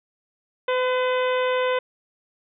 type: harmonic tone with a mistuned harmonic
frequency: 507 Hz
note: B4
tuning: 45 cents sharp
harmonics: 1 / 2 / 3 / 4 / 5 / 6 / 7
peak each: -21 / -27 / -31 / -33 / -35 / -37 / -38 dBFS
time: 0.68-1.79 s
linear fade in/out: 5 ms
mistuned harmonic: 3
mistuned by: -15 cents
effects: none